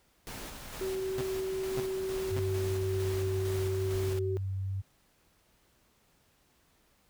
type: noise with tremolo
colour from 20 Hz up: pink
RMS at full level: -42 dBFS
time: 0.27-4.19 s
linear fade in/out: 0 ms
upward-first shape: square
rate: 2.2 Hz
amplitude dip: 30%
type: tone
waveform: sine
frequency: 380 Hz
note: F#4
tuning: 46 cents sharp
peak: -31 dBFS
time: 0.81-4.37 s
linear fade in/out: 0 ms
type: tone bursts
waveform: sawtooth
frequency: 130.81 Hz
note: C3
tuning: in tune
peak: -29 dBFS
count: 3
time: 1.18-2.393 s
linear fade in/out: 0 ms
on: 31 ms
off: 560 ms
type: tone with vibrato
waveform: sine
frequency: 96.3 Hz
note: G2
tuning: 30 cents flat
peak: -31 dBFS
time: 2.3-4.82 s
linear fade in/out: 20 ms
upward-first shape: sine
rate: 2.1 Hz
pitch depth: 8 cents each way
effects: pink hiss -68 dBFS RMS until 7.09 s